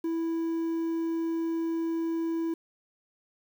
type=tone with quantisation; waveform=triangle; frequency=329.6 Hz; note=E4; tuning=in tune; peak=-25 dBFS; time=0.04-2.54 s; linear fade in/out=5 ms; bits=9; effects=none